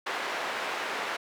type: band-pass noise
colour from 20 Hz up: white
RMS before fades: -33 dBFS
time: 0.06-1.17 s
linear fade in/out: 10 ms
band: 420 to 1900 Hz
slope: 12 dB/octave
effects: none